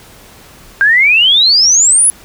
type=exponential sweep; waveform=sine; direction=up; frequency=1568 to 10610 Hz; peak=-5 dBFS; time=0.81-2.1 s; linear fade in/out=0 ms; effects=pink hiss -39 dBFS RMS until 2.24 s